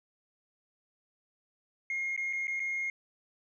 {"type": "tone with dropouts", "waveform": "sine", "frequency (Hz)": 2141, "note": "C7", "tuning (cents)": 39, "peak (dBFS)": -29, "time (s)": [1.9, 2.9], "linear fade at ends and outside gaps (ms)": 2, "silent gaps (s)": [[2.164, 2.176], [2.328, 2.332], [2.471, 2.479], [2.596, 2.601]], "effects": ["tanh soft clip ceiling -28 dBFS"]}